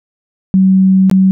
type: tone with dropouts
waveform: sine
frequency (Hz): 189.7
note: F#3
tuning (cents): +43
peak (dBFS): -5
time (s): 0.54-1.31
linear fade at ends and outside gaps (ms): 0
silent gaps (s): 1.098-1.113
effects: none